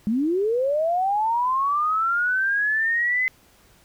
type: linear sweep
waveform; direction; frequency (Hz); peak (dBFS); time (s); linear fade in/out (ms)
sine; up; 202.2 to 2049; -19; 0.07-3.28; 0
effects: pink hiss -56 dBFS RMS until 3.84 s